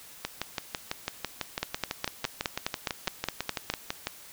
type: two click trains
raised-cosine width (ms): 0.2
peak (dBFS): -12 / -10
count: 24 / 11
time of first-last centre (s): 0.25-4.071 / 1.63-3.7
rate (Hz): 6.02 / 4.83
effects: white hiss -49 dBFS RMS until 4.32 s